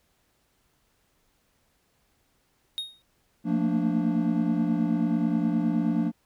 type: tone with exponential decay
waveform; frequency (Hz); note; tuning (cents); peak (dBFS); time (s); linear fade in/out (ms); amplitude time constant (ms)
triangle; 3729; A#7; 0; -24; 2.78-3.02; 0; 51
type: chord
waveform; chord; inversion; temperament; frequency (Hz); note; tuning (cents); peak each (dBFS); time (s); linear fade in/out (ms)
triangle; Bb major seventh; second; equal with one note detuned; 174.61 / 223.7 / 233.1 / 293.7; F3 / A3 / Bb3 / D4; 0 / +29 / 0 / 0; -26; 3.44-6.12; 50
effects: pink hiss -69 dBFS RMS until 6.25 s